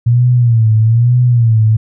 sine tone with vibrato, 116.54 Hz, A#2, in tune, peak -6 dBFS, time 0.06-1.77 s, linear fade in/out 10 ms, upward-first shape sine, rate 1.1 Hz, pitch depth 110 cents each way, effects none

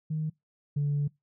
sine tone pair in turn, 155.56 / 144.56 Hz, D#3 / D3, 0 / -27 cents, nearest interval minor second, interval 127 cents, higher first, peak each -27 / -23 dBFS, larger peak second, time 0.1-0.3 / 0.76-1.08 s, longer second, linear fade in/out 10 ms, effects noise-tail reverb RT60 0.2 s tail -25 dB re dry + tanh soft clip ceiling -22 dBFS

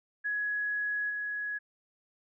sine tone with level steps, 1677 Hz, G#6, 16 cents sharp, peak -29 / -32 dBFS, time 0.24-1.59 s, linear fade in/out 20 ms, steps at 1.09 s, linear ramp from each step 20 ms, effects none

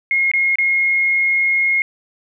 sine tone with dropouts, 2152 Hz, C7, 48 cents sharp, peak -13 dBFS, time 0.11-1.82 s, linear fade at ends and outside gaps 1 ms, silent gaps 0.315-0.336 / 0.556-0.585 s, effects none

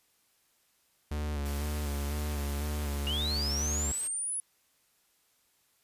45% pulse tone with vibrato, 73 Hz, D2, 10 cents flat, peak -31 dBFS, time 1.11-3.92 s, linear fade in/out 5 ms, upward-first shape square, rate 2 Hz, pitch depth 36 cents each way
white noise, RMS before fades -45 dBFS, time 1.45-4.08 s, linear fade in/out 10 ms
sine linear sweep, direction up, 2794 to 10420 Hz, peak -31 dBFS, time 3.07-4.4 s, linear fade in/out 0 ms
effects white hiss -70 dBFS RMS until 5.83 s + resampled to 32000 Hz

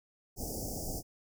pink band-stop noise, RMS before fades -38 dBFS, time 0.36-1.03 s, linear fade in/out 50 ms, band 800 to 4900 Hz, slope 96 dB/octave, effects none

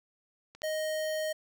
clicks, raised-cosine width 0.2 ms, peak -32 / -26 dBFS, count 2, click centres 0.55 / 0.619 s
square tone, 623 Hz, D#5, 2 cents sharp, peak -31 dBFS, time 0.63-1.33 s, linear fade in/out 10 ms
effects none

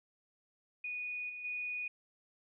sine tone with level steps, 2469 Hz, D#7, 14 cents flat, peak -37 / -42 / -36 dBFS, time 0.84-1.88 s, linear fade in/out 5 ms, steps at 1.29 / 1.44 s, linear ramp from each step 10 ms, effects none

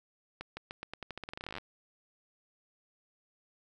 accelerating click train, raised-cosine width 0.3 ms, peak -24 dBFS, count 23, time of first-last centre 0.41-1.583 s, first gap 160 ms, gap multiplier 0.87, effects none

